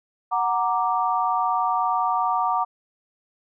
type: chord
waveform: sine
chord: Gb augmented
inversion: none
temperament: equal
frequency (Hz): 740 / 932.3 / 1174.7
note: Gb5 / Bb5 / D6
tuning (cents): 0 / 0 / 0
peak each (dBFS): -24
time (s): 0.31-2.65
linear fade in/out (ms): 20
effects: none